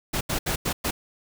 pink noise bursts at uneven times, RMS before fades -26 dBFS, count 5, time 0.13-0.21 / 0.29-0.39 / 0.46-0.56 / 0.65-0.73 / 0.84-0.91 s, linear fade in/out 10 ms, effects none

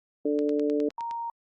harmonic tone, 147.1 Hz, D3, 3 cents sharp, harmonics 2 / 3 / 4, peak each -26 / -26 / -33 dBFS, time 0.25-0.89 s, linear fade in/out 5 ms
click train, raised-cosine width 0.2 ms, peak -26 dBFS, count 8, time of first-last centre 0.39-1.111 s, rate 9.71 Hz
sine tone, 931 Hz, A#5, 2 cents flat, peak -30 dBFS, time 0.98-1.3 s, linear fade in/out 2 ms
effects Opus 48 kbps

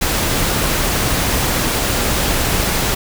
pink noise, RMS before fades -17 dBFS, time 0.01-2.95 s, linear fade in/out 10 ms, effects none

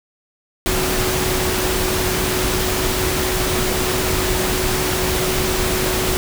sine tone in noise, 370 Hz, F#4, in tune, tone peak -23 dBFS, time 0.66-6.17 s, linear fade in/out 0 ms, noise pink, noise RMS -20 dBFS, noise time 0.66-6.17 s, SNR -6 dB, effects none

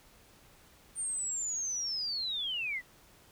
sine linear sweep, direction down, 8960 to 1906 Hz, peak -32 dBFS, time 0.95-2.82 s, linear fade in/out 50 ms, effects pink hiss -60 dBFS RMS until 3.31 s

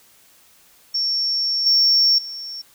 sine tone with level steps, 5470 Hz, F8, 37 cents flat, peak -18 / -11 / -29 dBFS, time 0.94-2.62 s, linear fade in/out 10 ms, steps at 1.66 / 2.18 s, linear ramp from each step 5 ms, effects tanh soft clip ceiling -9 dBFS + white hiss -53 dBFS RMS until 2.74 s

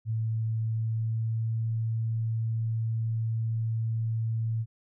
sine tone with pitch glide, 111.6 to 112.77 Hz, A2 to A2, +25 to +43 cents, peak -26 dBFS, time 0.05-4.66 s, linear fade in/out 50 ms, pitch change +18 cents, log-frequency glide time 0.6-1.59 s, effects none

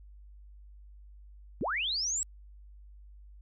sine linear sweep, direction up, 140 to 7860 Hz, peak -29 dBFS, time 1.61-2.23 s, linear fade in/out 0 ms, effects added 50 Hz sine -49 dBFS peak until 3.41 s

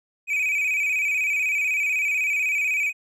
triangle tone with vibrato, 2402 Hz, D7, 38 cents sharp, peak -19 dBFS, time 0.27-2.93 s, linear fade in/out 50 ms, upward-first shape square, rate 16 Hz, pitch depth 72 cents each way, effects none

